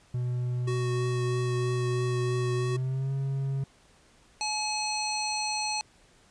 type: tone with pitch glide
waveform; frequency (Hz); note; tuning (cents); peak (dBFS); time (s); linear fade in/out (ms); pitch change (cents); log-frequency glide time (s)
triangle; 123.47 to 136.21; B2 to C#3; 0 to -30; -25; 0.14-3.64; 5; +170; 2.55-3.12
type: tone with vibrato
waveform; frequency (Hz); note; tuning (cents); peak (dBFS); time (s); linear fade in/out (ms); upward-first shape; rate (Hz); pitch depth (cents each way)
square; 370.3; F#4; +1; -31; 0.67-2.77; 10; triangle; 3.1; 13
type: harmonic tone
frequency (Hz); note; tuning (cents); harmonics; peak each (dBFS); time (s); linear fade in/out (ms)
852; G#5; +44; 1 / 3 / 5 / 7 / 9 / 10; -32 / -35 / -33 / -36 / -42 / -45; 4.41-5.81; 0
effects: pink hiss -60 dBFS RMS until 6.3 s + resampled to 22050 Hz